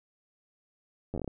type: slowing click train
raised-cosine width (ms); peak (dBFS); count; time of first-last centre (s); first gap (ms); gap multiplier
2; -22; 8; 1.14-1.277; 10; 1.22
effects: none